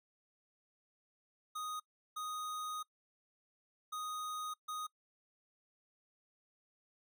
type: tone bursts at uneven times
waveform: square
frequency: 1244.5 Hz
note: D#6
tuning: in tune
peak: -40 dBFS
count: 4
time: 1.55-1.8 / 2.16-2.83 / 3.92-4.54 / 4.68-4.87 s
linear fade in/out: 10 ms
effects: noise-tail reverb RT60 0.1 s tail -23 dB re dry